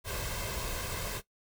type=noise with comb filter; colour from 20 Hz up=pink; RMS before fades=-36 dBFS; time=0.04-1.22 s; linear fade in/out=50 ms; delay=1.9 ms; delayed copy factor=+0.6; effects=noise-tail reverb RT60 0.1 s tail -17 dB re dry